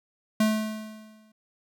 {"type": "tone with exponential decay", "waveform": "square", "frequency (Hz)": 216.5, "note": "A3", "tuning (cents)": -28, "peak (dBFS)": -19, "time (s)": [0.4, 1.32], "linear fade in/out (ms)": 5, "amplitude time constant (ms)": 200, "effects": []}